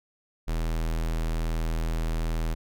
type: tone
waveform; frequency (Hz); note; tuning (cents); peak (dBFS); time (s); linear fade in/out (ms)
square; 40.6; E1; -26; -26; 0.47-2.55; 20
effects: none